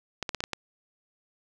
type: clicks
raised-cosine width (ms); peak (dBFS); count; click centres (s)
0.2; -13; 6; 0.227 / 0.292 / 0.347 / 0.405 / 0.439 / 0.533
effects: none